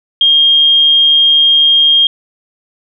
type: tone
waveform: sine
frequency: 3226 Hz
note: G7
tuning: 49 cents sharp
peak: -5 dBFS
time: 0.21-2.07 s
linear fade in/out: 2 ms
effects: none